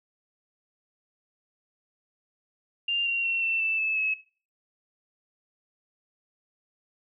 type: tone with pitch steps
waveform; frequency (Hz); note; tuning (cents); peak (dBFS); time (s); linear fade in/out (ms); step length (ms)
sine; 2794 / 2757 / 2721 / 2685 / 2649 / 2614 / 2580; F7 / F7 / F7 / E7 / E7 / E7 / E7; 0 / -23 / -46 / +31 / +8 / -15 / -38; -24; 2.88-4.14; 5; 180
effects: noise-tail reverb RT60 0.4 s tail -18 dB re dry